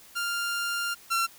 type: tone pair in turn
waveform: sawtooth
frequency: 1396.9 / 1360.3 Hz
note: F6 / F6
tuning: 0 / -46 cents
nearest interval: unison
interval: 46 cents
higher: first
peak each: -24 / -20 dBFS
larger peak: second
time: 0.15-0.95 / 1.1-1.27 s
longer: first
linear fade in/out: 20 ms
effects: white hiss -52 dBFS RMS until 1.38 s